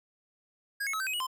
square tone with pitch steps, 1639 / 2189 / 1287 / 1548 / 2530 / 2913 / 1035 Hz, G#6 / C#7 / E6 / G6 / D#7 / F#7 / C6, -23 / -22 / -42 / -22 / +28 / -28 / -19 cents, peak -31 dBFS, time 0.8-1.269 s, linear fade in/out 10 ms, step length 67 ms, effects none

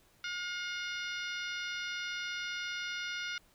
harmonic tone with a mistuned harmonic, 715 Hz, F5, 41 cents sharp, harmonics 2 / 3 / 4 / 5 / 6 / 7 / 8, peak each -39 / -42 / -44 / -45 / -51 / -49 / -50 dBFS, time 0.24-3.38 s, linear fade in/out 2 ms, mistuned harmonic 6, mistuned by -17 cents, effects pink hiss -66 dBFS RMS until 3.54 s

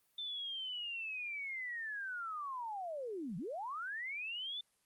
sine linear two-way sweep, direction down then up, 3567 to 153.2 to 3567 Hz, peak -39 dBFS, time 0.18-4.61 s, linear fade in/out 5 ms, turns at 3.37 s, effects white hiss -75 dBFS RMS until 4.85 s + Opus 32 kbps

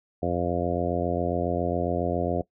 harmonic tone, 87.31 Hz, F2, in tune, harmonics 1 / 2 / 3 / 4 / 5 / 6 / 7 / 8, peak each -32 / -32 / -32 / -32 / -32 / -32 / -32 / -32 dBFS, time 0.22-2.42 s, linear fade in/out 10 ms, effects noise-tail reverb RT60 0.1 s tail -19 dB re dry

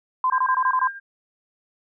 sine tone bursts, 1027 Hz, C6, 33 cents flat, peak -17 dBFS, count 8, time 0.24-0.874 s, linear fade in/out 2 ms, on 60 ms, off 22 ms
sine tone with tremolo, 1600 Hz, G6, 35 cents sharp, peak -23 dBFS, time 0.3-1 s, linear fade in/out 50 ms, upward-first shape sine, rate 5.9 Hz, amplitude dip 80%
effects none

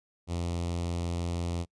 sawtooth tone with notch filter, 86 Hz, F2, 26 cents flat, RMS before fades -32 dBFS, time 0.27-1.66 s, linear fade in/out 50 ms, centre 1600 Hz, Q 1.1, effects noise-tail reverb RT60 0.1 s tail -26 dB re dry + resampled to 22050 Hz

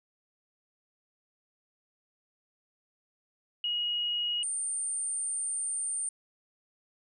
sine tone pair in turn, 2892 / 8930 Hz, F#7 / C#9, -40 / +12 cents, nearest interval octave + minor sixth, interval 1952 cents, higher second, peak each -28 / -30 dBFS, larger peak first, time 3.64-4.43 / 4.43-6.09 s, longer second, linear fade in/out 2 ms, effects none

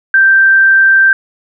sine tone, 1568 Hz, G6, in tune, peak -4 dBFS, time 0.14-1.13 s, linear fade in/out 2 ms, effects none

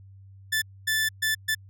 sawtooth tone bursts at uneven times, 1754 Hz, A6, 6 cents flat, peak -19 dBFS, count 4, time 0.52-0.62 / 0.87-1.09 / 1.22-1.35 / 1.48-1.55 s, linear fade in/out 10 ms, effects added 97 Hz sine -46 dBFS peak until 1.69 s

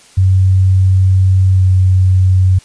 sine tone with pitch glide, 94.3 to 93.22 Hz, F#2 to F#2, +33 to +13 cents, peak -6 dBFS, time 0.17-2.59 s, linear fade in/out 10 ms, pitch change -20 cents, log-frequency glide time 1.54-1.63 s, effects white hiss -43 dBFS RMS until 2.64 s + resampled to 22050 Hz

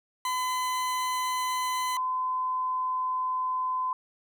40% pulse / sine tone pair in turn, 1013 / 1021.2 Hz, B5 / C6, +44 / -42 cents, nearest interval unison, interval 14 cents, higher second, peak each -26 dBFS, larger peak neither, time 0.25-1.97 / 1.97-3.93 s, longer second, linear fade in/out 2 ms, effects none

